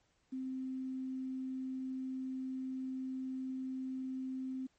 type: tone with quantisation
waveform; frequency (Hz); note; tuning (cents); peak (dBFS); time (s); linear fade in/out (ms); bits
sine; 260.9; C4; -5; -37; 0.32-4.67; 10; 11
effects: pink hiss -75 dBFS RMS until 4.78 s + MP3 32 kbps